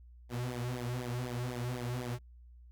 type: tone with flanger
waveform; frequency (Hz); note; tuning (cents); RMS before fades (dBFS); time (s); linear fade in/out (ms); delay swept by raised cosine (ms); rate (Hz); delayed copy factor
sawtooth; 122.9; B2; -8; -37; 0.29-2.19; 50; 0.7 to 4.1; 4; -0.9
effects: added 60 Hz sine -52 dBFS peak until 2.71 s + Opus 48 kbps